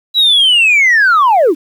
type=linear sweep; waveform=sine; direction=down; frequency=3951 to 262.5 Hz; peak=-4 dBFS; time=0.14-1.55 s; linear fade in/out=50 ms; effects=tanh soft clip ceiling -4 dBFS + 7-bit